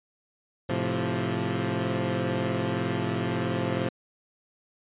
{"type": "chord", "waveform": "15% pulse", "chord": "F major", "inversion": "first", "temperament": "equal with one note detuned", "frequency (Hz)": [108.74, 130.81, 174.61], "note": ["A2", "C3", "F3"], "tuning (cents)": [-20, 0, 0], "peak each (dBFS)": -24, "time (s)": [0.69, 3.89], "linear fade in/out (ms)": 5, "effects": ["resampled to 8000 Hz"]}